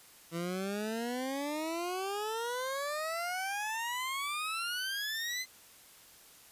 20% pulse exponential sweep, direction up, 164.81 to 2071 Hz, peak -29 dBFS, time 0.31-5.46 s, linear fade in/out 50 ms, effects white hiss -57 dBFS RMS until 6.51 s + resampled to 32000 Hz

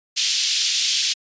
pink band-pass noise, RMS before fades -21 dBFS, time 0.16-1.14 s, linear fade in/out 20 ms, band 3100 to 6600 Hz, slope 24 dB/octave, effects resampled to 16000 Hz

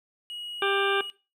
triangle tone, 2900 Hz, F#7, 35 cents flat, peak -34 dBFS, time 0.3-1.1 s, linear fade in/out 0 ms
harmonic tone, 395.7 Hz, G4, 16 cents sharp, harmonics 1 / 2 / 3 / 4 / 6 / 7 / 8 / 9, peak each -27 / -32 / -29 / -29 / -33 / -35 / -38 / -35 dBFS, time 0.62-1.01 s, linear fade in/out 2 ms
effects noise-tail reverb RT60 0.3 s tail -18 dB re dry

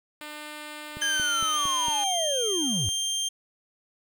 5% pulse tone, 300.5 Hz, D4, 40 cents sharp, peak -26 dBFS, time 0.21-2.04 s, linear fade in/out 2 ms
click train, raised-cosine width 3 ms, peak -26 dBFS, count 5, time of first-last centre 0.97-1.883 s, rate 4.38 Hz
25% pulse tone with pitch glide, 3092 to 3175 Hz, G7 to G7, -24 to +21 cents, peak -22 dBFS, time 1.01-3.29 s, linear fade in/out 10 ms, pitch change +45 cents, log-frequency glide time 1.52-1.58 s
triangle linear sweep, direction down, 1661.2 to 79.6 Hz, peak -25 dBFS, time 1.02-2.89 s, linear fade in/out 0 ms
effects none

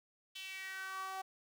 sawtooth tone with high-pass filter sweep, 381.4 Hz, G4, 47 cents flat, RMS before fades -44 dBFS, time 0.35-1.22 s, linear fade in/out 10 ms, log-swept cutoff 3100 to 810 Hz, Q 4.7, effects none

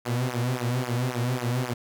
sawtooth tone with flanger, 123.47 Hz, B2, in tune, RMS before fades -27 dBFS, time 0.05-1.74 s, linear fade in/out 10 ms, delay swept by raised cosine 0.23 to 5.73 ms, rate 3.7 Hz, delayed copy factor -1, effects none

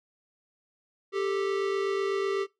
square tone pair together, 392 / 440 Hz, G4 / A4, 0 / 0 cents, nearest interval major second, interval 200 cents, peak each -28 / -33 dBFS, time 1.12-2.47 s, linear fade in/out 50 ms, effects noise-tail reverb RT60 0.2 s tail -20 dB re dry + low-pass 4000 Hz 12 dB/octave

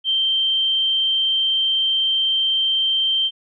sine tone, 3136 Hz, G7, in tune, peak -16 dBFS, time 0.04-3.31 s, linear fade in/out 50 ms, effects none

